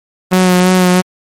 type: tone with vibrato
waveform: sawtooth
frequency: 182.7 Hz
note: F#3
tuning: 22 cents flat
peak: -3 dBFS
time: 0.31-1.02 s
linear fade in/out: 20 ms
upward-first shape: sine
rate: 3 Hz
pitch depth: 23 cents each way
effects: MP3 64 kbps